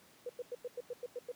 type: tone bursts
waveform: sine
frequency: 490.2 Hz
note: B4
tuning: 13 cents flat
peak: -37 dBFS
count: 9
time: 0.26-1.318 s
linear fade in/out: 5 ms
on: 34 ms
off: 94 ms
effects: pink hiss -62 dBFS RMS until 1.35 s + high-pass 150 Hz 12 dB/octave